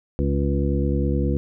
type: harmonic tone with a mistuned harmonic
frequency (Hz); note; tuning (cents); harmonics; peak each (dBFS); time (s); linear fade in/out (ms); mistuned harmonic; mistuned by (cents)
69.7; C#2; +10; 1 / 2 / 3 / 4 / 5 / 7; -22 / -25 / -27 / -28 / -29 / -30; 0.19-1.37; 0; 5; +21
effects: none